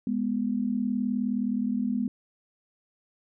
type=tone pair together; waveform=sine; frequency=207.3 / 246.5 Hz; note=G#3 / B3; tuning=-3 / -3 cents; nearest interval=minor third; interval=300 cents; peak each=-28 / -27 dBFS; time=0.07-2.08 s; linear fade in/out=2 ms; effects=none